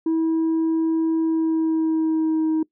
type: tone with pitch glide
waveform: sine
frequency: 324 to 316.1 Hz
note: E4 to D#4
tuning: -30 to +27 cents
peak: -15 dBFS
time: 0.06-2.63 s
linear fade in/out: 5 ms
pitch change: -43 cents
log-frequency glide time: 1.21-2.52 s
effects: noise-tail reverb RT60 0.1 s tail -22 dB re dry + tanh soft clip ceiling -17 dBFS